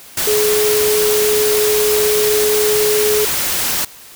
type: tone in noise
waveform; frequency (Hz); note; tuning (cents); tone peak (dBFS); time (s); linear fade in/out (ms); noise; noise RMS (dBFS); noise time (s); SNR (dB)
sine; 423.2; G#4; +33; -13; 0.27-3.25; 5; white; -18; 0.17-3.85; +2
effects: white hiss -39 dBFS RMS until 4.15 s